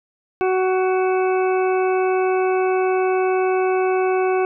harmonic tone, 373.4 Hz, F#4, 16 cents sharp, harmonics 1 / 2 / 3 / 4 / 6 / 7, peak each -17 / -23 / -29 / -31 / -34 / -34 dBFS, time 0.41-4.45 s, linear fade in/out 0 ms, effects none

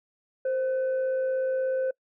sine tone with frequency modulation, 523.3 Hz, C5, in tune, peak -24 dBFS, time 0.45-1.91 s, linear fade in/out 5 ms, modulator 990 Hz, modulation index 0.25, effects noise-tail reverb RT60 0.1 s tail -25 dB re dry

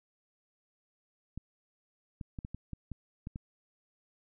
clicks, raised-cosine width 5 ms, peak -27 dBFS, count 9, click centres 1.376 / 2.212 / 2.388 / 2.449 / 2.546 / 2.733 / 2.917 / 3.271 / 3.359 s, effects none

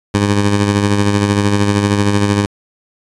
15% pulse tone with tremolo, 101.8 Hz, G#2, 34 cents flat, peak -3 dBFS, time 0.14-2.46 s, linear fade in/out 5 ms, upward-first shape sine, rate 13 Hz, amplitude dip 45%, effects resampled to 22050 Hz

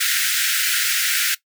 pink high-pass noise, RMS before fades -20 dBFS, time 0-1.35 s, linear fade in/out 10 ms, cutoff 1400 Hz, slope 96 dB/octave, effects noise-tail reverb RT60 0.1 s tail -17 dB re dry

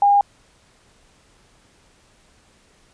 sine tone, 810 Hz, G#5, 43 cents flat, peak -11 dBFS, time 0.02-0.21 s, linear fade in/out 2 ms, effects pink hiss -56 dBFS RMS until 2.93 s + resampled to 22050 Hz

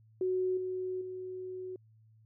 sine tone with level steps, 370.4 Hz, F#4, 2 cents sharp, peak -28 / -33 / -38 dBFS, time 0.21-1.76 s, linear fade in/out 2 ms, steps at 0.57 / 1.01 s, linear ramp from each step 5 ms, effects added 110 Hz sine -59 dBFS peak until 2.25 s

